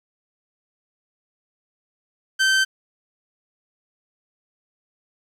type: tone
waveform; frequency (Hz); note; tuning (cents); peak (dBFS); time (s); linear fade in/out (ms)
sawtooth; 1549; G6; -21; -12; 2.39-2.65; 20
effects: low-pass 8000 Hz 12 dB/octave + 8-bit